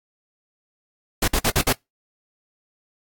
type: noise bursts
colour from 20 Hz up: pink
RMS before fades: -19 dBFS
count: 5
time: 1.22-1.727 s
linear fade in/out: 5 ms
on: 59 ms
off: 53 ms
effects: noise-tail reverb RT60 0.2 s tail -26 dB re dry + AAC 64 kbps